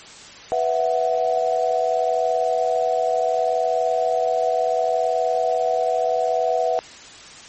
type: chord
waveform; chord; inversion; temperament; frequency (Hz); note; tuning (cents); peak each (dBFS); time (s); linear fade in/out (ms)
sine; B suspended fourth; none; equal; 493.9 / 659.3 / 740; B4 / E5 / F#5; 0 / 0 / 0; -23 / -21 / -22; 0.52-6.79; 0
effects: white hiss -41 dBFS RMS until 7.48 s + MP3 32 kbps